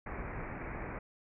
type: low-pass noise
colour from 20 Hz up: pink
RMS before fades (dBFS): -41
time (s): 0.06-0.99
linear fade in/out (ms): 5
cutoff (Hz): 2400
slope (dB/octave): 96
effects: none